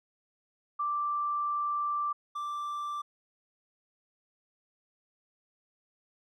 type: tone pair in turn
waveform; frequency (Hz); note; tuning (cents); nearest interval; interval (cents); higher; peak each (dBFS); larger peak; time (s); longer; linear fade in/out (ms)
sine / triangle; 1174.7 / 1174.7; D6 / D6; 0 / 0; unison; 0; neither; -28 / -31; first; 0.79-2.13 / 2.35-3.02; first; 10
effects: none